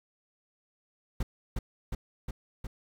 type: noise with echo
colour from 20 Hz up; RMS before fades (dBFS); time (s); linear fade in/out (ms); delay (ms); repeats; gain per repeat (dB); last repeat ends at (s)
brown; -29; 1.2-1.23; 5; 360; 4; -2; 2.67
effects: none